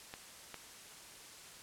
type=clicks; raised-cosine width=0.3 ms; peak=-28 dBFS; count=2; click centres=0.139 / 0.543 s; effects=white hiss -53 dBFS RMS until 1.62 s + low-pass 10000 Hz 12 dB/octave